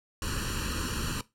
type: noise with comb filter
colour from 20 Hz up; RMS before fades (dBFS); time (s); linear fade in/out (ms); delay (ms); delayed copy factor
pink; -32; 0.22-1.21; 2; 0.7; +0.95
effects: noise-tail reverb RT60 0.2 s tail -17 dB re dry + low-pass 11000 Hz 12 dB/octave